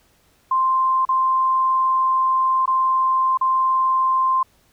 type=tone with dropouts; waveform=sine; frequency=1046.5 Hz; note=C6; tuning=in tune; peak=-15 dBFS; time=0.51-4.43 s; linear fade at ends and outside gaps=5 ms; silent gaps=1.052-1.089 / 2.658-2.676 / 3.374-3.411 s; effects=pink hiss -59 dBFS RMS until 4.72 s